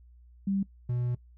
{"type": "tone pair in turn", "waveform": ["sine", "triangle"], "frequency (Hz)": [196, 122.41], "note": ["G3", "B2"], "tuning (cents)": [0, -15], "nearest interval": "minor sixth", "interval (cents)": 815, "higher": "first", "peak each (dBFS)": -25, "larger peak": "neither", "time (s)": [[0.47, 0.63], [0.89, 1.15]], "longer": "second", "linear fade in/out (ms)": 5, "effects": ["noise-tail reverb RT60 0.1 s tail -20 dB re dry", "added 60 Hz sine -52 dBFS peak until 1.37 s"]}